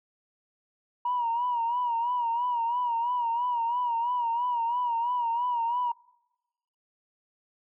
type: tone with vibrato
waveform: sine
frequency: 954 Hz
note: A#5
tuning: 40 cents sharp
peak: -24 dBFS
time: 1.05-5.92 s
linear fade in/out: 5 ms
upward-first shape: sine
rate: 3 Hz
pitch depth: 70 cents each way
effects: noise-tail reverb RT60 1.0 s tail -26 dB re dry + tanh soft clip ceiling -20 dBFS